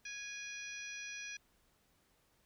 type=harmonic tone with a mistuned harmonic; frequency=830.6 Hz; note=G#5; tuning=in tune; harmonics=2 / 3 / 4 / 5 / 6 / 7; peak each=-49 / -46 / -55 / -58 / -58 / -50 dBFS; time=0.05-1.37 s; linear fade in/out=5 ms; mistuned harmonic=3; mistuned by=-21 cents; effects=pink hiss -73 dBFS RMS until 2.45 s